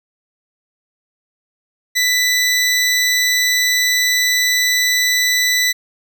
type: tone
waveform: 20% pulse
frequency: 1980 Hz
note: B6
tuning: 4 cents sharp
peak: -8 dBFS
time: 1.95-5.73 s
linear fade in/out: 20 ms
effects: none